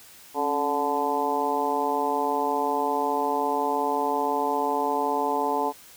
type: harmonic tone with a mistuned harmonic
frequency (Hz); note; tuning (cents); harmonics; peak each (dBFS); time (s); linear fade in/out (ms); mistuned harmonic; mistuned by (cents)
145.5; D3; -16; 2 / 3 / 4 / 5 / 6 / 7; -32 / -29 / -34 / -30 / -26 / -31; 0.34-5.73; 50; 2; -84
effects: white hiss -49 dBFS RMS until 5.96 s